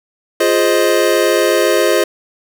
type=chord; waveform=square; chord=F minor seventh; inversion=none; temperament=equal with one note detuned; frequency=349.2 / 417 / 523.3 / 622.3 Hz; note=F4 / Ab4 / C5 / Eb5; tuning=0 / +7 / 0 / 0 cents; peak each=-17 dBFS; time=0.4-2.04 s; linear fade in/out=5 ms; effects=none